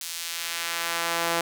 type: tone with high-pass filter sweep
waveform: sawtooth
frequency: 168.6 Hz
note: E3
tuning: 39 cents sharp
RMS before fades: -29 dBFS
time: 0.01-1.41 s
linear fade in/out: 2 ms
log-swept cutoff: 4900 to 560 Hz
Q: 0.72
effects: none